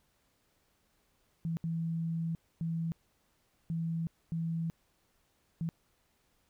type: tone bursts at uneven times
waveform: sine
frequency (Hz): 164.81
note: E3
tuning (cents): 0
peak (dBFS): -31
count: 6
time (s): 1.45-1.57 / 1.64-2.35 / 2.61-2.92 / 3.7-4.07 / 4.32-4.7 / 5.61-5.69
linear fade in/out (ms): 0
effects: pink hiss -73 dBFS RMS until 6.49 s